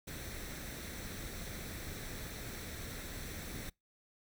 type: noise with comb filter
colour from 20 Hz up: pink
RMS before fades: -44 dBFS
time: 0.07-3.7 s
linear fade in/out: 10 ms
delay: 0.51 ms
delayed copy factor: +0.5
effects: noise-tail reverb RT60 0.2 s tail -26 dB re dry